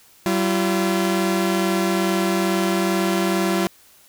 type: tone pair together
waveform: sawtooth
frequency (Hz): 191.3 / 340.3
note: G3 / F4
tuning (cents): -42 / -45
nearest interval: minor seventh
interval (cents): 997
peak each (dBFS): -17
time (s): 0.26-3.67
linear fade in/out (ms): 0
effects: white hiss -52 dBFS RMS until 4.08 s